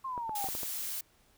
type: exponential sweep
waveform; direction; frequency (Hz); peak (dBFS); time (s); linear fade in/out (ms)
sine; down; 1079 to 765; -34; 0.04-0.48; 10
type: clicks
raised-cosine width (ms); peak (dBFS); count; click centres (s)
1; -27; 6; 0.178 / 0.294 / 0.443 / 0.487 / 0.551 / 0.632
type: noise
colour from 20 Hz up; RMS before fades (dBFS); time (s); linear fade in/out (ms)
blue; -37; 0.35-1.01; 5
effects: pink hiss -66 dBFS RMS until 1.37 s